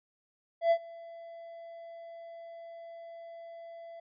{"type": "tone with ADSR envelope", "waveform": "triangle", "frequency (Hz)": 671, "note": "E5", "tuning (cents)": 31, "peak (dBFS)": -18, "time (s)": [0.61, 4], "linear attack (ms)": 100, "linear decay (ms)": 69, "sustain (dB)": -24, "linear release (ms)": 6, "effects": ["resampled to 11025 Hz"]}